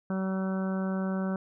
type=harmonic tone; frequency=190 Hz; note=F#3; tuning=46 cents sharp; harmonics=1 / 2 / 3 / 4 / 5 / 6 / 7 / 8; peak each=-28 / -39 / -38 / -45 / -46 / -47 / -44 / -45 dBFS; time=0.1-1.36 s; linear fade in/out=2 ms; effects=none